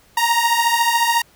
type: beating tone pair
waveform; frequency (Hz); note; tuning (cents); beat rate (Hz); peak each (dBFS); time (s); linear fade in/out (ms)
sawtooth; 927 / 941; A#5 / A#5; -10 / +16; 14; -14; 0.17-1.22; 5
effects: pink hiss -53 dBFS RMS until 1.35 s